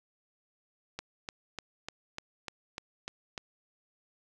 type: click train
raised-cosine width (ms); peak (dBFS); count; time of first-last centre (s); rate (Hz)
0.2; -20; 9; 0.99-3.378; 3.35
effects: none